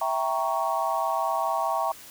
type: chord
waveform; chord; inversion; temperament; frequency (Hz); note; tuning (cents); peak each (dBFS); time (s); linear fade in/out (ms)
sine; E diminished seventh; none; equal; 659.3 / 784 / 932.3 / 1108.7; E5 / G5 / Bb5 / Db6; 0 / 0 / 0 / 0; -29; 0.01-1.92; 5
effects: white hiss -46 dBFS RMS until 2.1 s